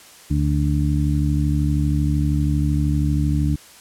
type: harmonic tone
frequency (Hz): 72.8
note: D2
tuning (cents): -15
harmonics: 1 / 2 / 3 / 4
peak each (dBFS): -20 / -20 / -28 / -24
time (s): 0.3-3.56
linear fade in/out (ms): 10
effects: white hiss -45 dBFS RMS until 3.8 s + low-pass 11000 Hz 12 dB/octave